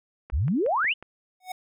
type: click train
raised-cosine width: 0.5 ms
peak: -27 dBFS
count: 5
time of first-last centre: 0.3-1.026 s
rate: 5.51 Hz
type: exponential sweep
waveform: sine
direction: up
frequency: 54.5 to 3136 Hz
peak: -21 dBFS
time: 0.32-0.94 s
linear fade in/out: 20 ms
type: tone with exponential growth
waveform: square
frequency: 740 Hz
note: F#5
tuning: in tune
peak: -29 dBFS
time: 1.4-1.52 s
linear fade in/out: 5 ms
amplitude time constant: 25 ms
effects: none